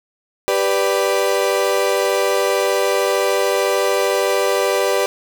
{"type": "chord", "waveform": "35% pulse", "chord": "G major", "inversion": "none", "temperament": "equal", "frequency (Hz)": [392, 493.9, 587.3], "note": ["G4", "B4", "D5"], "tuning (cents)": [0, 0, 0], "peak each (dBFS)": -18, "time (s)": [0.48, 5.06], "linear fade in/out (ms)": 0, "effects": []}